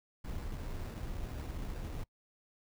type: noise with sample-and-hold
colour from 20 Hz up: brown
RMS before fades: -40 dBFS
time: 0.24-2.04 s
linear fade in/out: 10 ms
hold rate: 3150 Hz
effects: noise-tail reverb RT60 0.1 s tail -23 dB re dry